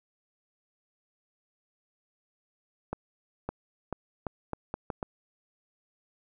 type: accelerating click train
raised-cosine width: 1 ms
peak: -18 dBFS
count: 8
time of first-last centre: 2.93-5.028 s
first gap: 560 ms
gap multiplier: 0.78
effects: none